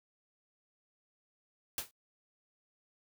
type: noise with exponential decay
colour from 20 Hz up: white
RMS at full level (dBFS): -32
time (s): 1.78-1.91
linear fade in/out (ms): 1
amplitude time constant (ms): 28
effects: noise-tail reverb RT60 0.1 s tail -25 dB re dry